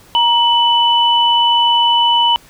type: tone pair together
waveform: sine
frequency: 941 / 2987 Hz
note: A#5 / F#7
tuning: +16 / +16 cents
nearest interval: octave + minor sixth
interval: 2000 cents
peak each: -12 dBFS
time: 0.15-2.36 s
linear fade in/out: 0 ms
effects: pink hiss -45 dBFS RMS until 2.49 s